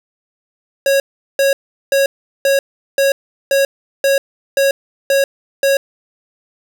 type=tone bursts; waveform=square; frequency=550 Hz; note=C#5; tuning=14 cents flat; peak=-11 dBFS; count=10; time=0.86-5.77 s; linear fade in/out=2 ms; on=140 ms; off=390 ms; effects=none